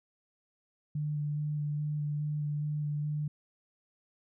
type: tone with vibrato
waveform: sine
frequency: 148.8 Hz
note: D3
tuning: 23 cents sharp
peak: -30 dBFS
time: 0.95-3.28 s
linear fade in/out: 5 ms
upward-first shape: square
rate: 2.4 Hz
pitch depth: 12 cents each way
effects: none